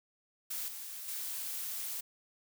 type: noise with level steps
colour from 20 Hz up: blue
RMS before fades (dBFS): -38 / -44 / -39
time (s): 0.5-2.01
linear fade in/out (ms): 10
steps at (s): 0.68 / 1.08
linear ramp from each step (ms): 2
effects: none